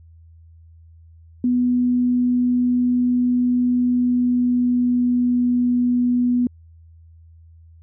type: tone with pitch glide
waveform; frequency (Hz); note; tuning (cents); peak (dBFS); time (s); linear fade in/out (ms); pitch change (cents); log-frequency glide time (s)
sine; 246.9 to 245.3; B3 to B3; 0 to -12; -15; 1.44-6.47; 2; -12; 3.76-5.4
effects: added 82 Hz sine -44 dBFS peak until 7.82 s